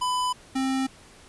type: tone pair in turn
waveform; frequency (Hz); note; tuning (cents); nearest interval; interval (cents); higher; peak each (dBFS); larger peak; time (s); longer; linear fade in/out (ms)
square; 1000 / 264.9; B5 / C4; +21 / +22; octave + major seventh; 2299; first; -24; neither; 0.01-0.33 / 0.55-0.87; neither; 10
effects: pink hiss -51 dBFS RMS until 1.28 s + resampled to 24000 Hz